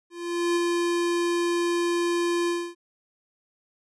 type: tone with ADSR envelope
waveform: square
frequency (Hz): 345.3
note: F4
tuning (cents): -20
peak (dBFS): -21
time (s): 0.1-2.75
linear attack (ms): 460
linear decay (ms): 20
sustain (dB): -2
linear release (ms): 270
effects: resampled to 24000 Hz